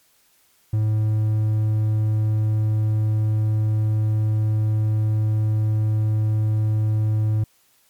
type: tone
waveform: triangle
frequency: 107.9 Hz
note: A2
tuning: 33 cents flat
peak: -15 dBFS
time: 0.73-7.44 s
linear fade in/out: 5 ms
effects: white hiss -60 dBFS RMS until 7.89 s + MP3 96 kbps